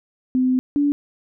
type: tone pair in turn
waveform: sine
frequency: 255.8 / 288.1 Hz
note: C4 / D4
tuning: -39 / -33 cents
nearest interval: major second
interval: 206 cents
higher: second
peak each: -15 dBFS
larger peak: neither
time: 0.35-0.59 / 0.76-0.92 s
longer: first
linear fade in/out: 0 ms
effects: none